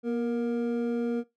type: tone pair together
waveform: triangle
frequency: 239 / 468.4 Hz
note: A#3 / A#4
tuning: +43 / +8 cents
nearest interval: octave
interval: 1165 cents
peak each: -26 / -28 dBFS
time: 0.03-1.24 s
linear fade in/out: 50 ms
effects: noise-tail reverb RT60 0.2 s tail -20 dB re dry